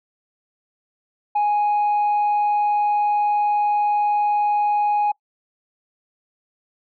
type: tone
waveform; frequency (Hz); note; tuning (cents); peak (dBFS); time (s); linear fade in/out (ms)
sine; 830.6; G#5; 0; -14; 1.35-5.12; 10
effects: noise-tail reverb RT60 0.1 s tail -24 dB re dry + tanh soft clip ceiling -15 dBFS